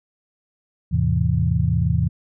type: tone cluster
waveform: sine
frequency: 80.3 / 106.3 / 129.4 / 165.6 Hz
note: E2 / G#2 / C3 / E3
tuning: -45 / +41 / -19 / +8 cents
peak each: -22 dBFS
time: 0.91-2.09 s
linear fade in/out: 20 ms
effects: none